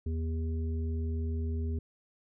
harmonic tone, 80.6 Hz, E2, 38 cents flat, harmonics 1 / 3 / 5, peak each -30 / -40 / -44 dBFS, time 0.06-1.79 s, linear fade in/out 5 ms, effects none

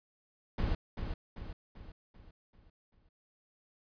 brown noise with echo, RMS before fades -31 dBFS, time 0.58-0.75 s, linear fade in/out 5 ms, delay 390 ms, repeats 6, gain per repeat -6 dB, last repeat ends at 3.09 s, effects resampled to 11025 Hz

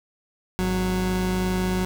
30% pulse tone pair together, 51.69 / 184 Hz, G#1 / F#3, -7 / -9 cents, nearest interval octave + minor seventh, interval 2198 cents, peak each -26 / -20 dBFS, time 0.59-1.85 s, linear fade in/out 0 ms, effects 9-bit

